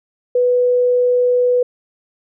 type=tone; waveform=sine; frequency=493.9 Hz; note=B4; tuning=in tune; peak=-11 dBFS; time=0.35-1.63 s; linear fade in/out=5 ms; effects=none